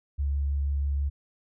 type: tone with vibrato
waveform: sine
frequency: 70.5 Hz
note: C#2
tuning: 30 cents sharp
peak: -24 dBFS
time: 0.18-1.1 s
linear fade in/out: 20 ms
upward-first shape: sine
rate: 6.2 Hz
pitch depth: 9 cents each way
effects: none